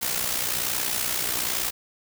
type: noise with amplitude modulation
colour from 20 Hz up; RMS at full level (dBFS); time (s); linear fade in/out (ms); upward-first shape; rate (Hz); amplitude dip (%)
white; -24; 0.01-1.71; 20; sine; 61.1; 60
effects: none